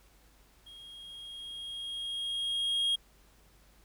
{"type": "tone with level ramp", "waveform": "triangle", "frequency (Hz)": 3262, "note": "G#7", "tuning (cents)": -32, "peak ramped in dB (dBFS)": [-47, -24], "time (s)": [0.66, 2.96], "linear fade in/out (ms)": 10, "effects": ["added 50 Hz sine -62 dBFS peak until 3.84 s", "pink hiss -64 dBFS RMS until 3.84 s"]}